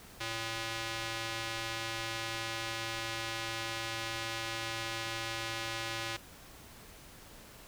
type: tone with band-pass filter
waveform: square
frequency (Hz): 113.3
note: A#2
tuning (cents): -49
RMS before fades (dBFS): -38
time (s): 0.2-6.17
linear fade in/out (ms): 10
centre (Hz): 3200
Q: 0.75
effects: pink hiss -53 dBFS RMS until 7.67 s